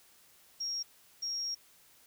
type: tone bursts at uneven times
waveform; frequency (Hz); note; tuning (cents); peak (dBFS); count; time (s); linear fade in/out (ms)
sine; 5588; F8; 0; -33; 2; 0.6-0.83 / 1.22-1.55; 10
effects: white hiss -62 dBFS RMS until 2.06 s